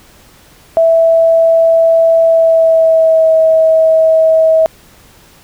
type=tone with pitch glide; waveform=sine; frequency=658 to 642.6 Hz; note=E5 to E5; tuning=-3 to -44 cents; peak=-5 dBFS; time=0.77-4.66 s; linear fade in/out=0 ms; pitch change=-41 cents; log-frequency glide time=2.24-3.32 s; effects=pink hiss -43 dBFS RMS until 5.43 s